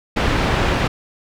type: low-pass noise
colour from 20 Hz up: pink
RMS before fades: -18 dBFS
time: 0.16-0.88 s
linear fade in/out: 10 ms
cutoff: 2900 Hz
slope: 12 dB/octave
effects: none